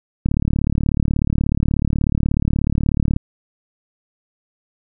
click train, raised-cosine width 5 ms, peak -5 dBFS, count 107, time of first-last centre 0.26-3.164 s, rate 36.5 Hz, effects none

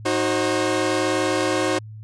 sawtooth chord, C diminished, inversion first, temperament equal with one note detuned, 311.1 / 370 / 534.2 Hz, Eb4 / Gb4 / C5, 0 / 0 / +36 cents, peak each -20 dBFS, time 0.05-1.79 s, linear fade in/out 10 ms, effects added 108 Hz sine -35 dBFS peak until 2.03 s + resampled to 22050 Hz

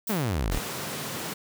violet noise with exponential decay, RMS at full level -30 dBFS, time 0.07-0.49 s, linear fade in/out 5 ms, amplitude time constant 91 ms
sawtooth exponential sweep, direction down, 234.5 to 32.35 Hz, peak -21 dBFS, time 0.09-0.59 s, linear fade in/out 10 ms
pink high-pass noise, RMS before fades -34 dBFS, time 0.51-1.34 s, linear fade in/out 10 ms, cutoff 120 Hz, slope 24 dB/octave
effects none

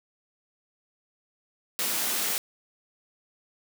white high-pass noise, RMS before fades -28 dBFS, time 1.79-2.38 s, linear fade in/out 0 ms, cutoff 180 Hz, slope 24 dB/octave, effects none

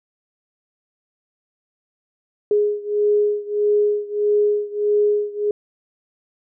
sine beating tone pair, 415.3 / 416.9 Hz, G#4 / G#4, 0 / +7 cents, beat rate 1.6 Hz, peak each -18 / -20 dBFS, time 2.51-5.51 s, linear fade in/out 2 ms, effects none

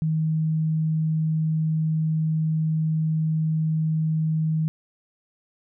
sine tone, 158 Hz, D#3, 27 cents sharp, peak -20 dBFS, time 0.02-4.68 s, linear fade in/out 0 ms, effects none

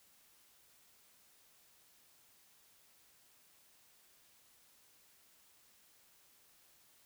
silence, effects white hiss -67 dBFS RMS until 7.05 s

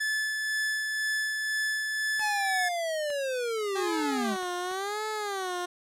45% pulse tone with tremolo, 1734 Hz, A6, 26 cents flat, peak -26 dBFS, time 0-2.69 s, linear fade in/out 10 ms, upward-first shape sine, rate 2 Hz, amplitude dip 30%
square linear sweep, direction down, 862 to 196 Hz, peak -29 dBFS, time 2.19-4.37 s, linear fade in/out 50 ms
clicks, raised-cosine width 0.3 ms, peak -28 dBFS, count 6, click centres 2.195 / 3.103 / 3.995 / 4.362 / 4.429 / 4.714 s
15% pulse tone with vibrato, 392 Hz, G4, in tune, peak -24 dBFS, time 3.75-5.66 s, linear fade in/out 10 ms, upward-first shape sine, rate 0.94 Hz, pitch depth 170 cents each way
effects low-pass 11000 Hz 12 dB/octave

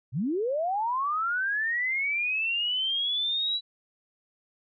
sine linear sweep, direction up, 103.83 to 3951 Hz, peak -25 dBFS, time 0.12-3.61 s, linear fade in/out 50 ms, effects none

